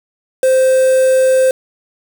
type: tone with quantisation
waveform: triangle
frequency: 521 Hz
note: C5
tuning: 7 cents flat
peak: -6 dBFS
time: 0.43-1.51 s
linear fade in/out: 2 ms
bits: 4
effects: none